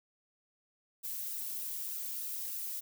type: noise with flanger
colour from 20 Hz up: violet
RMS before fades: -39 dBFS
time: 1.03-2.81 s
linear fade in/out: 20 ms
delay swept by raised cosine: 0.89 to 2.49 ms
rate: 3.3 Hz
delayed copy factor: -0.5
effects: none